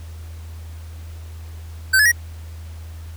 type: tone with pitch steps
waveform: square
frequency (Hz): 1540 / 1708.7 / 1896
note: G6 / G#6 / A#6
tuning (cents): -31 / +49 / +29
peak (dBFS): -12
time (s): 1.93-2.119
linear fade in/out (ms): 10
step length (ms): 63
effects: added 81 Hz sine -32 dBFS peak until 3.16 s + pink hiss -48 dBFS RMS until 3.16 s